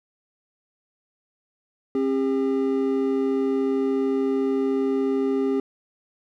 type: tone pair together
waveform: triangle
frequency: 268.2 / 401.8 Hz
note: C4 / G4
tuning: +43 / +43 cents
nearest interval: perfect fifth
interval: 700 cents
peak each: -21 dBFS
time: 1.95-5.6 s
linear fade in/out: 2 ms
effects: none